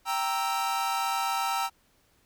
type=chord; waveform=45% pulse; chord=E diminished; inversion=first; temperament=equal; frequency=784 / 932.3 / 1318.5 Hz; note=G5 / Bb5 / E6; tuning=0 / 0 / 0 cents; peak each=-31 dBFS; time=0.05-1.7 s; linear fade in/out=50 ms; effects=pink hiss -66 dBFS RMS until 2.25 s